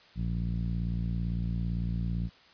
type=tone with low-pass filter; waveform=sawtooth; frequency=57.8 Hz; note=A#1; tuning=14 cents flat; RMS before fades=-31 dBFS; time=0.15-2.3 s; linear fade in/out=50 ms; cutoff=170 Hz; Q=2.9; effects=white hiss -57 dBFS RMS until 2.53 s + resampled to 11025 Hz